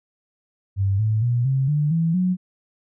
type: tone with pitch steps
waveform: sine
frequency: 98 / 108.74 / 120.65 / 133.87 / 148.54 / 164.82 / 182.87 Hz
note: G2 / A2 / B2 / C3 / D3 / E3 / F#3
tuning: 0 / -20 / -40 / +40 / +20 / 0 / -20 cents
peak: -17 dBFS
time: 0.76-2.37 s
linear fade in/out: 50 ms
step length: 230 ms
effects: none